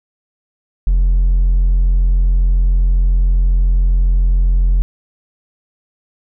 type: tone with hard clipping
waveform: sine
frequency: 43.65 Hz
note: F1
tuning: in tune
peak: -10 dBFS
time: 0.87-4.82 s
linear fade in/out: 0 ms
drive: 2 dB
effects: none